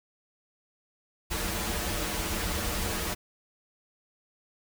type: noise with comb filter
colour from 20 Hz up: pink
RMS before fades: -31 dBFS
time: 1.3-3.15 s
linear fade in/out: 20 ms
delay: 7.6 ms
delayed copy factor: -0.85
effects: none